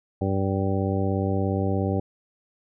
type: harmonic tone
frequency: 97 Hz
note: G2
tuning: 18 cents flat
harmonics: 1 / 2 / 3 / 4 / 5 / 6 / 8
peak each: -25 / -28 / -30 / -31 / -32 / -33 / -34 dBFS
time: 0.21-2 s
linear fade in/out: 5 ms
effects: none